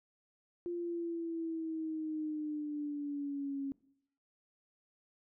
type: exponential sweep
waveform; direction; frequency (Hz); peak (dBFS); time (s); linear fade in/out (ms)
sine; down; 349.2 to 273.8; -35; 0.66-3.72; 0
effects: noise-tail reverb RT60 0.7 s tail -21 dB re dry